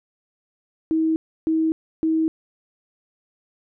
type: tone bursts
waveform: sine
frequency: 320 Hz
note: D#4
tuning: 49 cents sharp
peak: -17 dBFS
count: 3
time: 0.91-2.28 s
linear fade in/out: 0 ms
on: 250 ms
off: 310 ms
effects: none